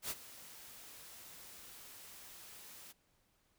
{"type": "noise with ADSR envelope", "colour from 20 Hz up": "white", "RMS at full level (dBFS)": -38, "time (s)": [0.02, 2.93], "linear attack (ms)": 82, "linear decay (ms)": 39, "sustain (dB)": -16, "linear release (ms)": 22, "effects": ["pink hiss -75 dBFS RMS until 3.58 s"]}